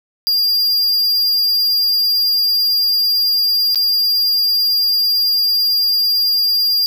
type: tone with dropouts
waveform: square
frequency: 4803 Hz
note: D8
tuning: 38 cents sharp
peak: -13 dBFS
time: 0.27-6.86 s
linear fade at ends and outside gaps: 0 ms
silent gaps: 3.747-3.757 s
effects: none